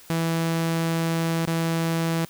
sawtooth tone with dropouts, 164.81 Hz, E3, in tune, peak -18 dBFS, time 0.1-2.25 s, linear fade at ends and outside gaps 0 ms, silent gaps 1.454-1.475 s, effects white hiss -49 dBFS RMS until 2.29 s

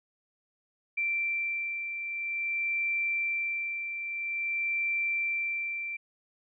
sine beating tone pair, 2349 / 2349.5 Hz, D7 / D7, 0 / 0 cents, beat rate 0.5 Hz, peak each -38 / -29 dBFS, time 0.97-5.97 s, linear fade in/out 10 ms, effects none

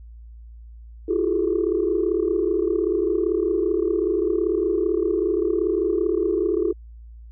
sine tone cluster, 331.7 / 356.8 / 392.5 / 430 Hz, E4 / F4 / G4 / A4, +11 / +37 / +2 / -40 cents, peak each -24 dBFS, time 1.08-6.73 s, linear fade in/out 10 ms, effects tanh soft clip ceiling -10 dBFS + added 57 Hz sine -39 dBFS peak until 7.31 s

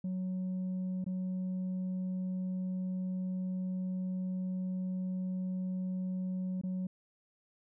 sine tone with dropouts, 185 Hz, F#3, in tune, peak -30 dBFS, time 0.04-6.87 s, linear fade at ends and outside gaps 5 ms, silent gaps 1.043-1.063 / 6.614-6.635 s, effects tanh soft clip ceiling -32 dBFS

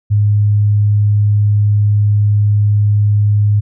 sine tone, 103.83 Hz, G#2, in tune, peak -8 dBFS, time 0.1-3.61 s, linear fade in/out 20 ms, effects none

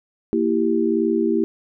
sine chord, E diminished, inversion second, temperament equal with one note detuned, 230.9 / 329.6 / 392 Hz, Bb3 / E4 / G4, -16 / 0 / 0 cents, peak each -22 / -20 / -21 dBFS, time 0.33-1.44 s, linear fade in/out 0 ms, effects none

